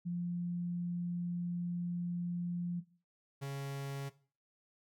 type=tone pair in turn; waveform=sine / 45% pulse; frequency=174.61 / 138.59 Hz; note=F3 / C#3; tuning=0 / 0 cents; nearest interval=major third; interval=400 cents; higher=first; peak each=-34 / -38 dBFS; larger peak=first; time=0.05-2.81 / 3.41-4.1 s; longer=first; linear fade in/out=20 ms; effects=noise-tail reverb RT60 0.4 s tail -17 dB re dry